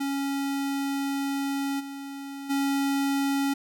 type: tone with level steps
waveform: square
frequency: 277.2 Hz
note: C#4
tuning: in tune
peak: -27 / -36 / -24 dBFS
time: 0-3.54 s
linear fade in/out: 10 ms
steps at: 1.79 / 2.49 s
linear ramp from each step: 20 ms
effects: none